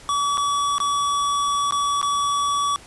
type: tone with dropouts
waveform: square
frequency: 1142 Hz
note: D6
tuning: 49 cents flat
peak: -20 dBFS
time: 0.09-2.76 s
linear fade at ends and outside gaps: 0 ms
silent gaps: 0.373-0.379 / 0.782-0.802 / 1.709-1.723 / 2.015-2.028 s
effects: pink hiss -45 dBFS RMS until 2.86 s + resampled to 24000 Hz